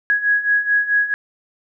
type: beating tone pair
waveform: sine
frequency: 1661.2 / 1665.8 Hz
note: G#6 / G#6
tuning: 0 / +5 cents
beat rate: 4.6 Hz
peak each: -20 / -16 dBFS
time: 0.1-1.14 s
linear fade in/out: 0 ms
effects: none